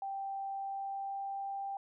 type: tone with pitch glide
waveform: sine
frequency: 784 to 789.5 Hz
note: G5 to G5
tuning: 0 to +12 cents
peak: -36 dBFS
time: 0.02-1.77 s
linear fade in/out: 2 ms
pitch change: +12 cents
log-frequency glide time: 0.47-1.58 s
effects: none